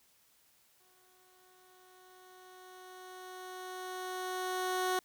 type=tone with exponential growth; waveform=15% pulse; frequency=369.1 Hz; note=F#4; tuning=4 cents flat; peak=-23 dBFS; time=0.8-4.99 s; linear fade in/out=2 ms; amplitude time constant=910 ms; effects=white hiss -68 dBFS RMS until 5.04 s